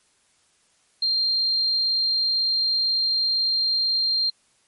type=tone; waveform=sine; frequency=4186 Hz; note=C8; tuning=in tune; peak=-19 dBFS; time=1.02-4.3 s; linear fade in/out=5 ms; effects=white hiss -63 dBFS RMS until 4.67 s + MP3 48 kbps